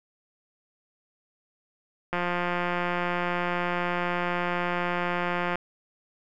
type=click train; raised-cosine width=0.5 ms; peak=-13 dBFS; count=604; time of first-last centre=2.13-5.556 s; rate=176 Hz; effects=none